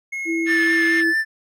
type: tone with pitch glide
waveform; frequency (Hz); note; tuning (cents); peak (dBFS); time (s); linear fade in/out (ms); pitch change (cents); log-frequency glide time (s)
triangle; 2166 to 2121; C#7 to C7; -41 to +23; -23; 0.12-1.01; 10; -36; 0.51-0.86
type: tone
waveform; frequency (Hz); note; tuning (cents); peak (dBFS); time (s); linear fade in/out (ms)
sine; 330; E4; +2; -20; 0.25-1.14; 50
type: band-pass noise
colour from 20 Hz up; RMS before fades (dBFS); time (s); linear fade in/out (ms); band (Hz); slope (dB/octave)
pink; -34; 0.45-1.05; 50; 1200 to 3900; 48
type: tone with vibrato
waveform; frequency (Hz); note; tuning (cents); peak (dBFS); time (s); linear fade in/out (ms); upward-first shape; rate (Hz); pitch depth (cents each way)
triangle; 1760; A6; 0; -15; 0.46-1.25; 50; sine; 4.5; 19
effects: none